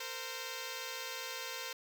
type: tone pair together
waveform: 5% pulse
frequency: 460 / 519.6 Hz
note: A#4 / C5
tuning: -23 / -12 cents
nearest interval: major second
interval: 211 cents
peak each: -32 / -30 dBFS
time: 0-1.73 s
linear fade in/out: 5 ms
effects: none